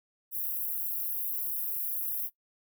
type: high-pass noise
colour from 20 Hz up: pink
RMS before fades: -33 dBFS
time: 0.31-2.3 s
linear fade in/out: 50 ms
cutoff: 12000 Hz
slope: 48 dB/octave
effects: noise-tail reverb RT60 0.1 s tail -18 dB re dry